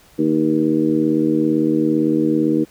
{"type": "harmonic tone with a mistuned harmonic", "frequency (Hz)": 77.78, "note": "D#2", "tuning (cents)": 0, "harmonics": [2, 3, 4, 5, 6], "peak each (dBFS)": [-26, -21, -16, -24, -24], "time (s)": [0.18, 2.65], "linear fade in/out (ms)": 20, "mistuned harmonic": 6, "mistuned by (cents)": 37, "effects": ["pink hiss -50 dBFS RMS until 2.7 s"]}